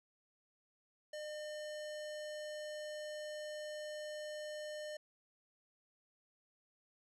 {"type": "tone with low-pass filter", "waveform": "square", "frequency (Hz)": 605, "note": "D#5", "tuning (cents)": -49, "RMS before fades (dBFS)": -45, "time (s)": [1.13, 4.97], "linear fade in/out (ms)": 5, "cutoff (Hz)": 7500, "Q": 1.1, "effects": []}